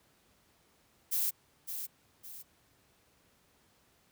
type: noise with echo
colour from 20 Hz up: violet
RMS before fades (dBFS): -31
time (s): 1.11-1.31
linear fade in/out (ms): 20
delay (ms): 560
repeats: 2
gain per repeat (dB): -8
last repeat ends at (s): 2.43
effects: pink hiss -68 dBFS RMS until 4.11 s + high-pass 60 Hz 12 dB/octave